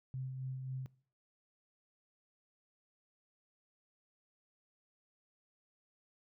sine tone with tremolo, 130.81 Hz, C3, in tune, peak -37 dBFS, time 0.14-0.86 s, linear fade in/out 0 ms, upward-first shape sine, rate 3.7 Hz, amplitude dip 35%, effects noise-tail reverb RT60 0.5 s tail -22 dB re dry

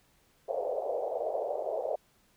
white band-pass noise, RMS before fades -33 dBFS, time 0.48-1.96 s, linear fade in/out 10 ms, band 450 to 690 Hz, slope 48 dB/octave, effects pink hiss -67 dBFS RMS until 2.36 s

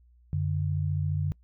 sine tone pair together, 92.5 / 147 Hz, F#2 / D3, 0 / +2 cents, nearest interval minor sixth, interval 802 cents, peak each -28 dBFS, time 0.33-1.32 s, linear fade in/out 0 ms, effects noise-tail reverb RT60 0.1 s tail -25 dB re dry + added 60 Hz sine -56 dBFS peak until 1.43 s

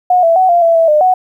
sine tone with pitch steps, 725 / 665 / 748 / 693 / 668 / 658 / 604 / 740 Hz, F#5 / E5 / F#5 / F5 / E5 / E5 / D5 / F#5, -35 / +15 / +19 / -14 / +23 / -3 / +48 / 0 cents, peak -6 dBFS, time 0.1-1.14 s, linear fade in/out 5 ms, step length 130 ms, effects 8-bit

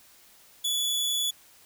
sawtooth tone with amplitude modulation, 3426 Hz, A7, 47 cents flat, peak -21 dBFS, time 0.64-1.31 s, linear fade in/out 10 ms, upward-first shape sine, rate 120 Hz, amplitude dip 25%, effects white hiss -56 dBFS RMS until 1.65 s

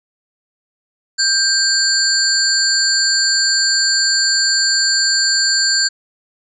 sine tone cluster, 1575 / 4376 / 4716 / 7240 Hz, G6 / C#8 / D8 / A8, +8 / -23 / +6 / +48 cents, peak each -18 dBFS, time 1.18-5.89 s, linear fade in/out 20 ms, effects none

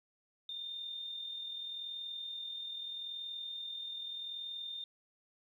sine tone with amplitude modulation, 3622 Hz, A7, 49 cents sharp, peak -38 dBFS, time 0.49-4.84 s, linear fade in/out 2 ms, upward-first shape sine, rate 40.8 Hz, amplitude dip 40%, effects 12-bit

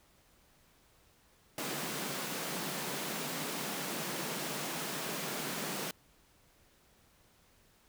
pink high-pass noise, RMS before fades -38 dBFS, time 1.58-5.91 s, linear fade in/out 2 ms, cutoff 140 Hz, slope 96 dB/octave, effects pink hiss -66 dBFS RMS until 7.88 s

